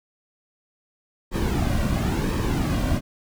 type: noise with flanger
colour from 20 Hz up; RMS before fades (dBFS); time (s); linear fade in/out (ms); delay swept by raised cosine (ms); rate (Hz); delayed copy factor
brown; -23; 1.31-3.01; 50; 1.4 to 2.36; 0.97; -0.6
effects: none